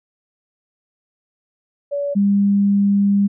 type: tone pair in turn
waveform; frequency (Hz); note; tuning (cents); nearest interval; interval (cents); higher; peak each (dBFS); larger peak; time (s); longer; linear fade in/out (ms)
sine; 570 / 200.6; C#5 / G3; +48 / +40; octave + tritone; 1808; first; -19 / -12; second; 1.91-2.15 / 2.15-3.28; second; 20
effects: none